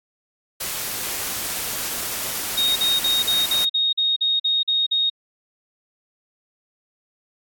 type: noise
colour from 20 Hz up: white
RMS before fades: -27 dBFS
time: 0.6-3.65 s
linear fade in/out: 10 ms
type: tone bursts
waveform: sine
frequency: 3729 Hz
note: A#7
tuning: in tune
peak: -17 dBFS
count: 11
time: 2.57-5.1 s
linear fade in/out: 10 ms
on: 190 ms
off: 44 ms
effects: AAC 64 kbps